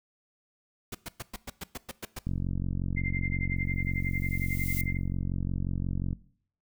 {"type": "noise bursts", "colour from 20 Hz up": "pink", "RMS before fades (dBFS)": -37, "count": 10, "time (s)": [0.92, 2.19], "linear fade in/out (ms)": 5, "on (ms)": 28, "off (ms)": 110}
{"type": "click train", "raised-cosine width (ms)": 5, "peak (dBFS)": -19, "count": 177, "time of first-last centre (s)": [2.27, 6.13], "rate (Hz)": 45.6}
{"type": "tone with tremolo", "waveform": "sine", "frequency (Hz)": 2093, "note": "C7", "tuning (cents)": 0, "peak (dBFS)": -29, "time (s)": [2.96, 4.98], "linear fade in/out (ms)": 20, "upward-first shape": "triangle", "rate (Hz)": 11, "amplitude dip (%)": 100}
{"type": "noise with exponential growth", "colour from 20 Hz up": "violet", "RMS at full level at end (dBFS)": -34, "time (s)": [3.56, 4.81], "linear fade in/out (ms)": 1, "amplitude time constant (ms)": 270}
{"effects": ["noise-tail reverb RT60 0.6 s tail -20 dB re dry"]}